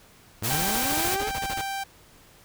sawtooth linear sweep, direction up, 98 to 434.7 Hz, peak -26 dBFS, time 0.42-1.29 s, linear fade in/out 0 ms
white noise, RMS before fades -28 dBFS, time 0.43-1.16 s, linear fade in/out 20 ms
sawtooth tone, 784 Hz, G5, in tune, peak -25 dBFS, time 0.5-1.84 s, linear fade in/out 10 ms
pink noise bursts, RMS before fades -33 dBFS, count 15, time 0.52-1.612 s, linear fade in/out 2 ms, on 42 ms, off 33 ms
effects pink hiss -54 dBFS RMS until 2.44 s

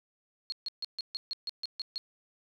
sine tone bursts, 4297 Hz, C8, 45 cents sharp, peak -32 dBFS, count 10, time 0.5-1.98 s, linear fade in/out 0 ms, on 22 ms, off 140 ms, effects 11-bit

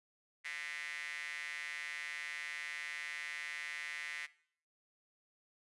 square tone with high-pass filter, 80 Hz, D#2, 49 cents sharp, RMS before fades -43 dBFS, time 0.44-4.27 s, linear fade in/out 20 ms, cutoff 2000 Hz, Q 6.9, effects noise-tail reverb RT60 0.6 s tail -20 dB re dry + resampled to 24000 Hz

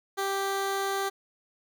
15% pulse tone, 392 Hz, G4, in tune, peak -21 dBFS, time 0.17-1.1 s, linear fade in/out 20 ms, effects none

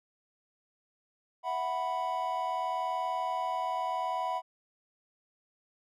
triangle chord, E suspended second, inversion none, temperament equal, 659.3 / 740 / 987.8 Hz, E5 / F#5 / B5, 0 / 0 / 0 cents, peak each -36 / -32 / -31 dBFS, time 1.43-4.42 s, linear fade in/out 50 ms, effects none

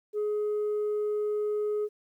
sine tone, 420 Hz, G#4, 19 cents sharp, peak -24 dBFS, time 0.13-1.89 s, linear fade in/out 50 ms, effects tanh soft clip ceiling -25 dBFS + 11-bit

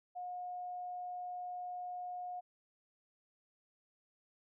sine tone, 720 Hz, F#5, 47 cents flat, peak -40 dBFS, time 0.15-2.41 s, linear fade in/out 20 ms, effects none

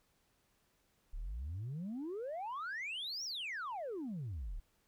sine exponential two-way sweep, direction up then down, 32.64 to 5850 to 32.64 Hz, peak -37 dBFS, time 1.13-4.6 s, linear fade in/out 10 ms, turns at 3.24 s, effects tanh soft clip ceiling -37 dBFS + pink hiss -75 dBFS RMS until 4.87 s

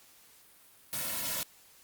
white noise with comb filter, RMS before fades -34 dBFS, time 0.93-1.43 s, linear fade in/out 0 ms, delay 2.5 ms, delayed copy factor -0.85, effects white hiss -59 dBFS RMS until 1.83 s + Opus 48 kbps

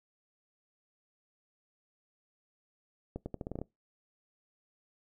accelerating click train, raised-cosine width 2 ms, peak -24 dBFS, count 9, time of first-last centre 3.16-3.616 s, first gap 100 ms, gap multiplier 0.83, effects noise-tail reverb RT60 0.2 s tail -23 dB re dry

